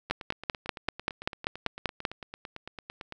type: two click trains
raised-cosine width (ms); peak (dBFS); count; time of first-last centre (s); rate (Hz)
0.3; -23 / -10; 28 / 11; 0.1-3.124 / 0.11-2.052; 8.93 / 5.15
effects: none